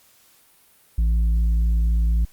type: tone with tanh clipping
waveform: triangle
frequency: 56 Hz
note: A1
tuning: 31 cents sharp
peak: -17 dBFS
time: 0.98-2.25 s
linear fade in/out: 5 ms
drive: 9 dB
effects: white hiss -56 dBFS RMS until 2.32 s + Opus 48 kbps